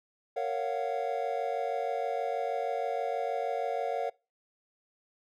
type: chord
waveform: triangle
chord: Gb major seventh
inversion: first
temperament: just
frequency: 462.5 / 555 / 693.7 / 740 Hz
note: Bb4 / Db5 / F5 / Gb5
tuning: -14 / +2 / -12 / 0 cents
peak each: -33 dBFS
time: 0.36-4.1 s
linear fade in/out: 10 ms
effects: noise-tail reverb RT60 0.3 s tail -24 dB re dry